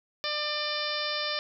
harmonic tone, 597 Hz, D5, 28 cents sharp, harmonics 1 / 2 / 3 / 4 / 5 / 6 / 7 / 8 / 9, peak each -36 / -37 / -37 / -38 / -39 / -36 / -39 / -36 / -39 dBFS, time 0.24-1.39 s, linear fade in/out 0 ms, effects none

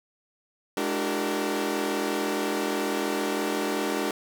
sawtooth tone cluster, 209.4 / 295.6 / 335.9 / 380.9 / 464 Hz, G#3 / D4 / E4 / G4 / A#4, +15 / +11 / +33 / -50 / -8 cents, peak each -30 / -26 / -33 / -27 / -29 dBFS, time 0.77-4.11 s, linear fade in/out 2 ms, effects none

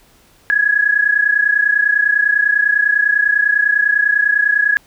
sine tone pair together, 1661.2 / 1691.2 Hz, G#6 / G#6, 0 / +31 cents, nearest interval unison, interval 31 cents, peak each -14 dBFS, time 0.5-4.77 s, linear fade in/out 0 ms, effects pink hiss -51 dBFS RMS until 4.86 s

